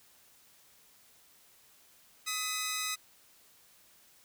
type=tone pair together; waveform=10% pulse; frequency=1265 / 2006 Hz; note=D#6 / B6; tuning=+28 / +26 cents; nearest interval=minor sixth; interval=798 cents; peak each=-27 dBFS; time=2.26-2.96 s; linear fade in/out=20 ms; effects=white hiss -62 dBFS RMS until 4.24 s